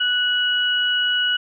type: tone pair together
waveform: sine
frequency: 1480 / 2924 Hz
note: F#6 / F#7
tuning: 0 / -21 cents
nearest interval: octave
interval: 1179 cents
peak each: -21 / -19 dBFS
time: 0-1.37 s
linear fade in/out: 10 ms
effects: none